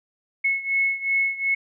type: beating tone pair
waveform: sine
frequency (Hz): 2189 / 2191.7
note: C#7 / C#7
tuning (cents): -22 / -20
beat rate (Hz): 2.7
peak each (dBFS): -22 / -25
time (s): 0.44-1.55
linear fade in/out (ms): 10
effects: none